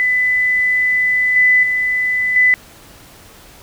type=tone with level steps; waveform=sine; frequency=2001 Hz; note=B6; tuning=22 cents sharp; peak=-12 / -8 / -14 / -8 dBFS; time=0-2.54 s; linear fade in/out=0 ms; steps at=1.36 / 1.63 / 2.36 s; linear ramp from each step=2 ms; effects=pink hiss -42 dBFS RMS until 3.62 s